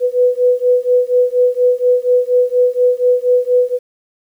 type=beating tone pair; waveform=sine; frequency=493.9 / 498.1 Hz; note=B4 / B4; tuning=0 / +15 cents; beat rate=4.2 Hz; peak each=-13 dBFS; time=0-3.79 s; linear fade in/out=50 ms; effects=8-bit